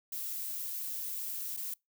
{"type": "noise with dropouts", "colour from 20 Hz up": "violet", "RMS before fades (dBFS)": -38, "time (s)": [0.12, 1.74], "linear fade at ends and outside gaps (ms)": 5, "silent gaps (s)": [1.567, 1.571], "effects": ["noise-tail reverb RT60 0.2 s tail -26 dB re dry"]}